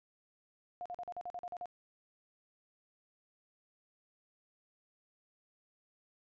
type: tone bursts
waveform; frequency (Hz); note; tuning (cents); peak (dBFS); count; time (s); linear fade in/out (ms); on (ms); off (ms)
sine; 710; F5; +28; -39; 10; 0.81-1.657; 0; 46; 43
effects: resampled to 16000 Hz